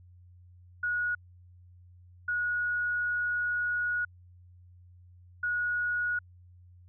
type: tone bursts at uneven times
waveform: sine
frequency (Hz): 1454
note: F#6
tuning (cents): -31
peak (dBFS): -27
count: 3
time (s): 0.83-1.15 / 2.28-4.05 / 5.43-6.19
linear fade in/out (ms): 5
effects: added 89 Hz sine -52 dBFS peak until 6.88 s